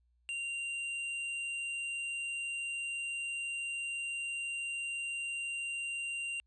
sine tone with tanh clipping, 2773 Hz, F7, 13 cents flat, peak -37 dBFS, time 0.29-6.4 s, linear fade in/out 0 ms, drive 12 dB, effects added 60 Hz sine -69 dBFS peak until 6.46 s + resampled to 22050 Hz

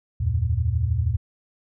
sine tone cluster, 76.4 / 88.9 / 115.3 Hz, D#2 / F2 / A#2, -31 / +31 / -19 cents, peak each -24 dBFS, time 0.2-1.17 s, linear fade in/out 10 ms, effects none

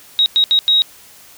sine tone bursts at uneven times, 3800 Hz, A#7, 33 cents sharp, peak -9 dBFS, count 4, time 0.19-0.26 / 0.36-0.44 / 0.51-0.59 / 0.68-0.82 s, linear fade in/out 0 ms, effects white hiss -43 dBFS RMS until 1.37 s

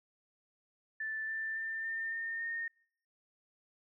sine tone with pitch steps, 1760 / 1775.3 / 1790.8 / 1806.3 / 1822.1 / 1837.9 Hz, A6 / A6 / A6 / A6 / A#6 / A#6, 0 / +15 / +30 / +45 / -40 / -25 cents, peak -35 dBFS, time 1-2.68 s, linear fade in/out 5 ms, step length 280 ms, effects noise-tail reverb RT60 0.6 s tail -26 dB re dry

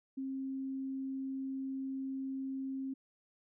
sine tone, 267.3 Hz, C4, 37 cents sharp, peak -36 dBFS, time 0.17-2.94 s, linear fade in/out 10 ms, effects none

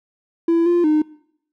triangle tone with pitch steps, 334.6 / 347.5 / 306.1 Hz, E4 / F4 / D#4, +26 / -9 / -28 cents, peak -10 dBFS, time 0.48-1.02 s, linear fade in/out 5 ms, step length 180 ms, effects noise-tail reverb RT60 0.7 s tail -23 dB re dry + tanh soft clip ceiling -8 dBFS

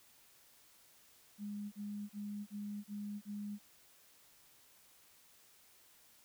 sine tone bursts, 205.8 Hz, G#3, 16 cents flat, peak -40 dBFS, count 6, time 1.38-3.59 s, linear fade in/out 50 ms, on 340 ms, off 34 ms, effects white hiss -65 dBFS RMS until 6.24 s

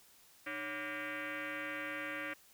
sine tone with frequency modulation, 127.1 Hz, C3, 50 cents flat, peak -38 dBFS, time 0.46-2.34 s, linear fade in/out 10 ms, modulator 431 Hz, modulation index 5.4, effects white hiss -63 dBFS RMS until 2.53 s

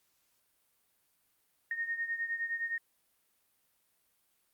sine beating tone pair, 1846 / 1855.7 Hz, A#6 / A#6, -17 / -8 cents, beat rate 9.7 Hz, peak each -34 / -39 dBFS, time 1.71-2.78 s, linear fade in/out 2 ms, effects white hiss -74 dBFS RMS until 4.53 s + Opus 48 kbps

